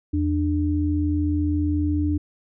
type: tone pair together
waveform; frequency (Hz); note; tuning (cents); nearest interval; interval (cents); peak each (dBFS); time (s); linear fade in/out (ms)
sine; 83.4 / 297.4; E2 / D4; +21 / +22; octave + minor seventh; 2201; -22; 0.13-2.18; 10
effects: none